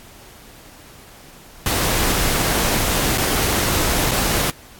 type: noise with dropouts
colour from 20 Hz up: pink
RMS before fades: -19 dBFS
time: 1.66-4.5 s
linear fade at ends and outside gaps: 1 ms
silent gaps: 3.176-3.181 / 4.11-4.116 s
effects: pink hiss -44 dBFS RMS until 4.79 s + AAC 64 kbps